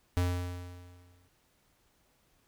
square tone with exponential decay, 89 Hz, F2, 33 cents sharp, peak -25 dBFS, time 0.17-1.28 s, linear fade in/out 0 ms, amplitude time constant 240 ms, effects pink hiss -70 dBFS RMS until 2.47 s

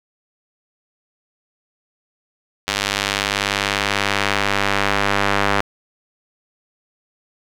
square tone with band-pass filter sweep, 50.1 Hz, G1, 38 cents sharp, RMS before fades -20 dBFS, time 2.67-5.61 s, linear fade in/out 5 ms, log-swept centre 3700 to 1500 Hz, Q 0.82, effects none

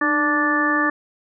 harmonic tone with a mistuned harmonic, 292.9 Hz, D4, 5 cents flat, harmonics 1 / 2 / 3 / 4 / 5 / 6, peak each -22 / -29 / -30 / -22 / -31 / -20 dBFS, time 0.01-0.9 s, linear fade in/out 5 ms, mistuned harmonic 1, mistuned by +53 cents, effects none

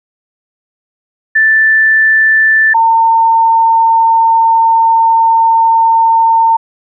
sine tone pair in turn, 1763 / 907.3 Hz, A6 / A#5, +3 / -47 cents, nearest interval octave, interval 1150 cents, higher first, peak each -5 dBFS, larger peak neither, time 1.35-2.74 / 2.74-6.57 s, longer second, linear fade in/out 10 ms, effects none

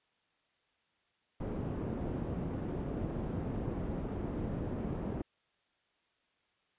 white low-pass noise, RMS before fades -37 dBFS, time 1.4-5.22 s, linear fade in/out 5 ms, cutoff 300 Hz, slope 12 dB/octave, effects white hiss -75 dBFS RMS until 6.78 s + resampled to 8000 Hz

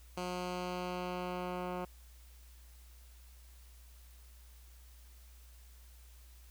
10% pulse tone with low-pass filter sweep, 180 Hz, F#3, 47 cents flat, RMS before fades -39 dBFS, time 0.17-1.85 s, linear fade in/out 5 ms, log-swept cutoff 8300 to 1800 Hz, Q 0.77, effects added 60 Hz sine -54 dBFS peak until 6.5 s + white hiss -64 dBFS RMS until 6.5 s

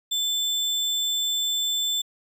sine tone with sample-and-hold, 3520 Hz, A7, in tune, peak -22 dBFS, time 0.11-2.02 s, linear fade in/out 10 ms, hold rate 11025 Hz, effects resampled to 32000 Hz

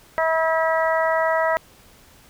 harmonic tone, 323 Hz, E4, 35 cents flat, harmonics 2 / 3 / 4 / 5 / 6, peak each -20 / -24 / -26 / -30 / -26 dBFS, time 0.18-1.57 s, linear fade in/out 0 ms, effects pink hiss -51 dBFS RMS until 2.29 s

